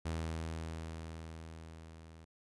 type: tone with level ramp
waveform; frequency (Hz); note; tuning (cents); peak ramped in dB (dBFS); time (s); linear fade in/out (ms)
sawtooth; 81; E2; -30; -31 to -49; 0.05-2.25; 10
effects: resampled to 24000 Hz